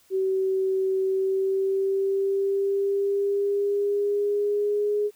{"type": "tone with pitch glide", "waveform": "sine", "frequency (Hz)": [381.2, 415.7], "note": ["G4", "G#4"], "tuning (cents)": [-48, 2], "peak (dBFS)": -21, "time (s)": [0.1, 5.11], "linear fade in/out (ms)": 50, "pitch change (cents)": 150, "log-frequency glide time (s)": [1, 4.99], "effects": ["white hiss -60 dBFS RMS until 5.15 s"]}